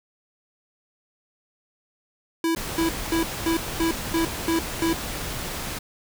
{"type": "tone bursts", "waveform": "square", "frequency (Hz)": 329.5, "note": "E4", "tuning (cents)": -1, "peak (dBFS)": -21, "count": 8, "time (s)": [2.44, 4.93], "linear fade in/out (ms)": 2, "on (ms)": 110, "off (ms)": 230}
{"type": "noise", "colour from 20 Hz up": "pink", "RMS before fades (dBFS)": -31, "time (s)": [2.56, 5.79], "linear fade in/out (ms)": 10}
{"effects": []}